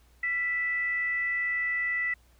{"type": "tone with frequency modulation", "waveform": "sine", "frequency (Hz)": 1975.5, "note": "B6", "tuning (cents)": 0, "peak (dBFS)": -26, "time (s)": [0.23, 2.14], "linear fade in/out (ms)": 5, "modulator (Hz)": 626, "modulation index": 0.26, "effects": ["added 60 Hz sine -59 dBFS peak until 2.39 s", "pink hiss -65 dBFS RMS until 2.39 s"]}